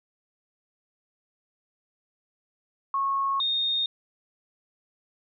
sine tone pair in turn, 1096 / 3686 Hz, C#6 / A#7, -20 / -20 cents, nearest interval octave + major sixth, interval 2100 cents, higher second, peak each -23 dBFS, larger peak neither, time 2.94-3.4 / 3.4-3.86 s, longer neither, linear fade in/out 2 ms, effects none

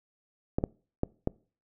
clicks, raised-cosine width 2 ms, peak -13 dBFS, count 4, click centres 0.585 / 0.639 / 1.034 / 1.274 s, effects noise-tail reverb RT60 0.4 s tail -24 dB re dry

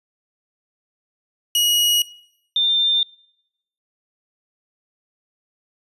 sawtooth / sine tone pair in turn, 2900 / 3597 Hz, F#7 / A7, -35 / +37 cents, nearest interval major third, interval 372 cents, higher second, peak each -12 / -15 dBFS, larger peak first, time 1.55-2.02 / 2.56-3.03 s, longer neither, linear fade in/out 2 ms, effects noise-tail reverb RT60 0.8 s tail -22 dB re dry + resampled to 32000 Hz

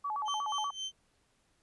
sine tone with vibrato, 987 Hz, B5, 1 cent flat, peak -32 dBFS, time 0.04-0.71 s, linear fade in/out 10 ms, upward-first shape square, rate 8.3 Hz, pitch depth 250 cents each way
35% pulse tone with tremolo, 3100 Hz, G7, 20 cents flat, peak -33 dBFS, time 0.25-0.92 s, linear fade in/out 50 ms, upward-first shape sine, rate 3.8 Hz, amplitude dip 85%
effects pink hiss -72 dBFS RMS until 1.62 s + resampled to 24000 Hz

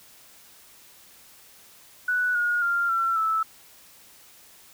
sine tone with pitch steps, 1480 / 1436.2 / 1393.7 / 1352.5 / 1312.5 Hz, F#6 / F6 / F6 / E6 / E6, 0 / +48 / -4 / +44 / -8 cents, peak -21 dBFS, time 2.08-3.43 s, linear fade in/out 5 ms, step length 270 ms, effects white hiss -52 dBFS RMS until 4.73 s

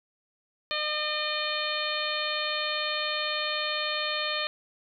harmonic tone with a mistuned harmonic, 606 Hz, D#5, 46 cents flat, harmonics 1 / 2 / 3 / 4 / 5 / 6 / 7, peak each -35 / -35 / -35 / -35 / -35 / -35 / -35 dBFS, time 0.71-4.47 s, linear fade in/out 0 ms, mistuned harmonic 5, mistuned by +19 cents, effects none

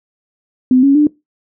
sine tone with pitch steps, 255.2 / 277.2 / 297.5 Hz, C4 / C#4 / D4, -43 / 0 / +22 cents, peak -6 dBFS, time 0.71-1.07 s, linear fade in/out 2 ms, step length 120 ms, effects noise-tail reverb RT60 0.2 s tail -22 dB re dry

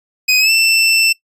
25% pulse tone with pitch glide, 2507 to 2671 Hz, D#7 to E7, +12 to +22 cents, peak -6 dBFS, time 0.28-1.13 s, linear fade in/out 10 ms, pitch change +110 cents, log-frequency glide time 0.39-0.51 s, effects noise-tail reverb RT60 0.1 s tail -23 dB re dry + resampled to 32000 Hz

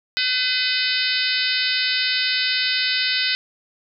harmonic tone with a mistuned harmonic, 506 Hz, B4, 42 cents sharp, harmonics 3 / 4 / 5 / 6 / 7 / 8 / 9 / 10, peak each -27 / -27 / -27 / -27 / -27 / -27 / -27 / -27 dBFS, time 0.17-3.35 s, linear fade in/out 0 ms, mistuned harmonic 7, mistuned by +53 cents, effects none

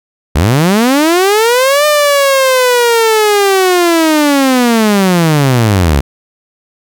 sawtooth linear two-way sweep, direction up then down, 64.5 to 604 to 64.5 Hz, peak -3 dBFS, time 0.35-6.01 s, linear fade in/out 10 ms, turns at 1.86 s, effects none

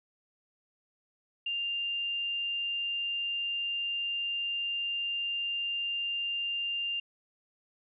sine tone, 2795 Hz, F7, 1 cent sharp, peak -30 dBFS, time 1.46-7 s, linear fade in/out 5 ms, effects none

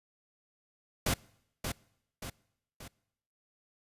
pink noise with echo, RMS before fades -29 dBFS, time 1.06-1.14 s, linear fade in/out 5 ms, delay 580 ms, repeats 3, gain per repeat -6 dB, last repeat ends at 2.88 s, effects noise-tail reverb RT60 0.8 s tail -24 dB re dry + resampled to 32000 Hz

